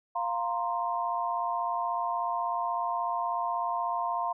sine chord, F suspended fourth, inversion none, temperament just, 698.5 / 931.3 / 1047.7 Hz, F5 / Bb5 / C6, 0 / -2 / +2 cents, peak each -32 dBFS, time 0.15-4.33 s, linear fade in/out 10 ms, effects none

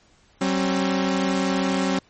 sawtooth tone pair together, 190 / 268.7 Hz, F#3 / C4, +46 / +46 cents, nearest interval tritone, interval 600 cents, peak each -19 dBFS, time 0.41-1.99 s, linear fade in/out 5 ms, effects pink hiss -58 dBFS RMS until 2.09 s + MP3 32 kbps

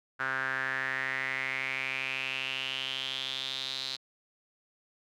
sawtooth tone with band-pass filter sweep, 132.6 Hz, C3, 23 cents sharp, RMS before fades -34 dBFS, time 0.19-3.97 s, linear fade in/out 20 ms, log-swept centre 1500 to 4100 Hz, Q 6.3, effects none

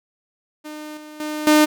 sawtooth tone with level steps, 303.8 Hz, D#4, 41 cents flat, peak -28 / -33 / -21 / -7 dBFS, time 0.64-1.66 s, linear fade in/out 20 ms, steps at 0.97 / 1.2 / 1.47 s, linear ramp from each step 2 ms, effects none

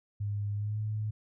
sine tone with pitch glide, 102.6 to 107.14 Hz, G#2 to A2, -21 to -46 cents, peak -30 dBFS, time 0.2-1.11 s, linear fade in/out 10 ms, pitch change +75 cents, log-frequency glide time 0.55-0.79 s, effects none

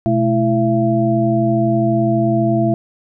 sine tone cluster, 125.1 / 217.1 / 332.4 / 674 Hz, B2 / A3 / E4 / E5, +23 / -23 / +15 / +38 cents, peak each -18 dBFS, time 0.06-2.74 s, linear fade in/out 0 ms, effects none

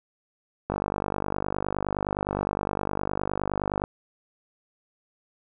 click train, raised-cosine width 1 ms, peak -12 dBFS, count 157, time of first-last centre 0.7-3.839 s, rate 49.7 Hz, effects none

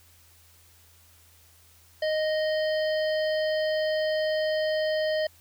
harmonic tone, 621 Hz, D#5, 3 cents flat, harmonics 1 / 3 / 5 / 7 / 8, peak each -24 / -34 / -38 / -41 / -42 dBFS, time 2.02-5.27 s, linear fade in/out 5 ms, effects added 84 Hz sine -59 dBFS peak until 5.4 s + white hiss -58 dBFS RMS until 5.4 s

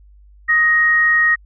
sine tone pair together, 1252 / 1875.9 Hz, D#6 / A#6, +10 / +10 cents, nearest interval perfect fifth, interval 700 cents, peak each -22 / -11 dBFS, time 0.48-1.36 s, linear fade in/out 20 ms, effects added 50 Hz sine -43 dBFS peak until 1.45 s

